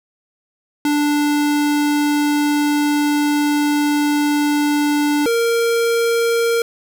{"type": "tone pair in turn", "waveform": "square", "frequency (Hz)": [293.7, 464.3], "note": ["D4", "A#4"], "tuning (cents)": [0, -7], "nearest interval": "minor sixth", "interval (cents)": 793, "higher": "second", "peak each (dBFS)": -15, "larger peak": "neither", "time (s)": [[0.85, 5.26], [5.26, 6.62]], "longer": "first", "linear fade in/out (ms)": 2, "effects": []}